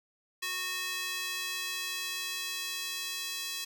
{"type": "tone with high-pass filter sweep", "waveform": "square", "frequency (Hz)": 367.9, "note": "F#4", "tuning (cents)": -10, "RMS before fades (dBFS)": -36, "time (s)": [0.42, 3.65], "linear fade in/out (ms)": 10, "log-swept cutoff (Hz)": [2100, 3400], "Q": 1.1, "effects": []}